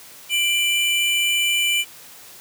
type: tone pair together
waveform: square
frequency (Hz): 2366 / 2981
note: D7 / F#7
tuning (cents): +12 / +12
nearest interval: major third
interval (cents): 400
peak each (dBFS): -21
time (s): 0.29-1.85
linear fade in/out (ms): 50
effects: white hiss -43 dBFS RMS until 2.4 s + high-pass 80 Hz 12 dB/octave